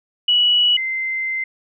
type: tone pair in turn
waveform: sine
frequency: 2936 / 2076 Hz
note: F#7 / C7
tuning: -14 / -14 cents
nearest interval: tritone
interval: 600 cents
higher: first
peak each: -12 / -20 dBFS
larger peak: first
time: 0.28-0.77 / 0.77-1.44 s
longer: second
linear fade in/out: 5 ms
effects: none